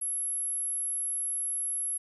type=tone; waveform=sine; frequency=11175 Hz; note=F9; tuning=in tune; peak=-29 dBFS; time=0.01-1.98 s; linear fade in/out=10 ms; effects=none